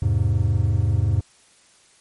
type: chord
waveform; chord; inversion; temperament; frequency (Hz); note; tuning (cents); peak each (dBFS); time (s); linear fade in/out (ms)
triangle; E augmented; none; just; 82.41 / 103.01 / 128.76; E2 / G#2 / B#2; 0 / -14 / -27; -20 / -17 / -23; 0.02-1.21; 5
effects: white hiss -55 dBFS RMS until 2 s + MP3 48 kbps